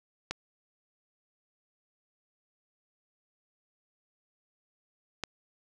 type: clicks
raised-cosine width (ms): 0.2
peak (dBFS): -15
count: 2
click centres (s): 0.31 / 5.237
effects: none